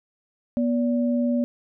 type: tone pair together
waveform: sine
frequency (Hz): 242.2 / 576.1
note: B3 / D5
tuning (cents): -34 / -33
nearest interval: octave + minor third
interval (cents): 1501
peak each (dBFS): -20 / -28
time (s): 0.57-1.44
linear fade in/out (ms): 0
effects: none